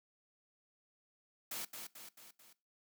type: noise with echo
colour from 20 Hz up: white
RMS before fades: -42 dBFS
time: 1.51-1.65 s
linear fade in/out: 5 ms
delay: 220 ms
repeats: 4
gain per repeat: -5 dB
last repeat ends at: 2.53 s
effects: noise-tail reverb RT60 0.3 s tail -20 dB re dry + high-pass 150 Hz 12 dB/octave